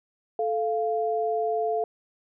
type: tone pair together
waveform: sine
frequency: 437.8 / 695 Hz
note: A4 / F5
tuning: -9 / -9 cents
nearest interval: minor sixth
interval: 800 cents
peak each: -26 / -26 dBFS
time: 0.39-1.84 s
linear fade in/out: 2 ms
effects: none